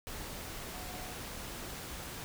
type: tone in noise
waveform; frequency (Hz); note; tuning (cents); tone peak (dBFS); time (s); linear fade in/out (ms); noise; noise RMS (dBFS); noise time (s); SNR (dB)
sine; 730; F#5; -24; -50; 0.74-1.14; 0; pink; -43; 0.07-2.24; -10
effects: none